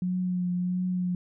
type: tone with vibrato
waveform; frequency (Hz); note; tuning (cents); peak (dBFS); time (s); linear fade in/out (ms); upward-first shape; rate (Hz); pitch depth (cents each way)
sine; 180.5; F#3; -43; -25; 0.02-1.15; 2; triangle; 1.5; 26
effects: none